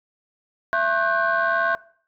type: tone cluster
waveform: sine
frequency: 669 / 1080 / 1492 / 1573 Hz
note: E5 / C#6 / F#6 / G6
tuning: +25 / -45 / +14 / +6 cents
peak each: -23 dBFS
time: 0.73-1.75 s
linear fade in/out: 0 ms
effects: noise-tail reverb RT60 0.5 s tail -20 dB re dry + tanh soft clip ceiling -12 dBFS